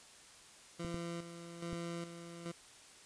20% pulse tone with tremolo, 170.1 Hz, F3, 45 cents flat, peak -35 dBFS, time 0.79-2.52 s, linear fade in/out 10 ms, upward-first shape square, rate 1.2 Hz, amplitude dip 60%
clicks, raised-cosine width 3 ms, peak -30 dBFS, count 3, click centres 0.848 / 0.944 / 1.73 s
effects white hiss -58 dBFS RMS until 3.05 s + resampled to 22050 Hz

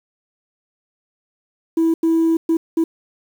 sine tone bursts at uneven times, 327.5 Hz, E4, 11 cents flat, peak -11 dBFS, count 4, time 1.77-1.94 / 2.03-2.37 / 2.49-2.57 / 2.77-2.84 s, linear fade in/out 5 ms, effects tanh soft clip ceiling -11 dBFS + 7-bit

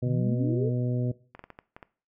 harmonic tone, 123.47 Hz, B2, in tune, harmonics 1 / 2 / 3 / 4 / 5, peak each -26 / -32 / -36 / -38 / -40 dBFS, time 0.02-1.12 s, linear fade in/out 10 ms
sine exponential sweep, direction up, 133.3 to 469.2 Hz, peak -27 dBFS, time 0.06-0.7 s, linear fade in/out 10 ms
clicks, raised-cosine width 0.5 ms, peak -28 dBFS, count 7, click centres 1.35 / 1.393 / 1.44 / 1.503 / 1.589 / 1.765 / 1.828 s
effects noise-tail reverb RT60 0.4 s tail -19 dB re dry

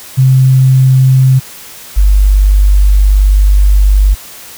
sine tone pair in turn, 131.2 / 49.41 Hz, C3 / G1, +5 / +14 cents, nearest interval octave + perfect fourth, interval 1691 cents, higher first, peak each -3 dBFS, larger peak neither, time 0.17-1.4 / 1.96-4.15 s, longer second, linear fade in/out 20 ms, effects white hiss -31 dBFS RMS until 4.57 s

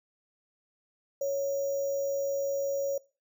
sine tone with sample-and-hold, 554.4 Hz, C#5, in tune, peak -27 dBFS, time 1.21-2.98 s, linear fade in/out 5 ms, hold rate 6300 Hz, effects noise-tail reverb RT60 0.3 s tail -20 dB re dry

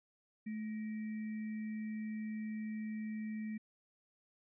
sine tone with sample-and-hold, 216.4 Hz, A3, 29 cents flat, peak -38 dBFS, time 0.46-3.58 s, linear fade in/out 10 ms, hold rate 2100 Hz, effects resampled to 8000 Hz

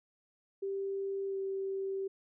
sine tone with pitch glide, 392 to 387.7 Hz, G4 to G4, 0 to -19 cents, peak -33 dBFS, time 0.62-2.08 s, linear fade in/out 10 ms, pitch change -19 cents, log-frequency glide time 1.27-1.37 s, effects none

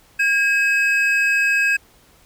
triangle tone pair together, 1626 / 2560 Hz, G#6 / D#7, -37 / +49 cents, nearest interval minor sixth, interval 786 cents, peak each -16 dBFS, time 0.19-1.77 s, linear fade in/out 10 ms, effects pink hiss -53 dBFS RMS until 2.25 s

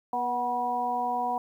harmonic tone with a mistuned harmonic, 242.6 Hz, B3, 31 cents flat, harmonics 1 / 2 / 3 / 4, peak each -38 / -38 / -28 / -30 dBFS, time 0.13-1.38 s, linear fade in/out 2 ms, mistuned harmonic 3, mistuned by +30 cents, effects 10-bit

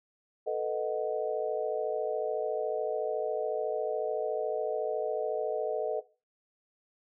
sine chord, B dominant seventh, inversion third, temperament equal, 440 / 493.9 / 622.3 / 740 Hz, A4 / B4 / D#5 / F#5, 0 / 0 / 0 / 0 cents, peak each -32 / -35 / -33 / -38 dBFS, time 0.46-6.01 s, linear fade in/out 20 ms, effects noise-tail reverb RT60 0.3 s tail -17 dB re dry

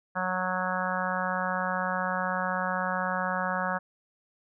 harmonic tone, 184.1 Hz, F#3, 8 cents flat, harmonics 1 / 3 / 4 / 5 / 6 / 7 / 8 / 9, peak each -35 / -35 / -35 / -35 / -35 / -35 / -35 / -35 dBFS, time 0.15-3.79 s, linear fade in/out 20 ms, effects none

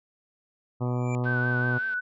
harmonic tone, 123.47 Hz, B2, in tune, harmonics 1 / 2 / 3 / 4 / 5 / 6 / 7 / 8 / 9 / 10, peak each -26 / -32 / -36 / -38 / -40 / -42 / -43 / -44 / -45 / -46 dBFS, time 0.8-1.79 s, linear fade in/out 20 ms
square tone with exponential growth, 2349 Hz, D7, in tune, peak -36 dBFS, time 0.85-1.15 s, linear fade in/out 0 ms, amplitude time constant 64 ms
click train, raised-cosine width 0.3 ms, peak -35 dBFS, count 159, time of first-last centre 1.24-1.939 s, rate 226 Hz
sine tone with vibrato, 1512 Hz, F#6, 37 cents sharp, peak -26 dBFS, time 1.25-2.01 s, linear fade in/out 20 ms, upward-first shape sine, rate 5.3 Hz, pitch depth 41 cents each way
effects resampled to 22050 Hz

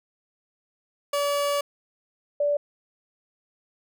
30% pulse / sine tone pair in turn, 573 / 581.3 Hz, D5 / D5, -43 / -18 cents, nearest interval unison, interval 25 cents, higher second, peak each -20 dBFS, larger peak neither, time 1.13-1.61 / 2.4-2.57 s, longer first, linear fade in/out 5 ms, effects none

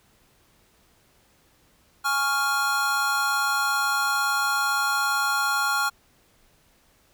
square chord, Db major, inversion second, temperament equal, 830.6 / 1108.7 / 1396.9 Hz, Ab5 / Db6 / F6, 0 / 0 / 0 cents, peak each -30 / -29 / -24 dBFS, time 2.04-5.9 s, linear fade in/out 20 ms, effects pink hiss -61 dBFS RMS until 7.13 s

